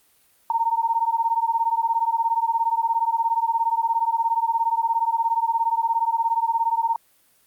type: beating tone pair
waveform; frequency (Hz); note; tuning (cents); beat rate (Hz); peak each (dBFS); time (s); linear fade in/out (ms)
sine; 909 / 926; A#5 / A#5; -44 / -12; 17; -22; 0.5-6.96; 2
effects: white hiss -60 dBFS RMS until 7.46 s + Opus 32 kbps